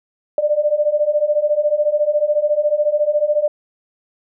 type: beating tone pair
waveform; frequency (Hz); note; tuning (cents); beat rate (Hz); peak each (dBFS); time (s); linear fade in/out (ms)
sine; 587.3 / 601.3; D5 / D5; 0 / +41; 14; -18 / -16; 0.38-3.48; 2
effects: none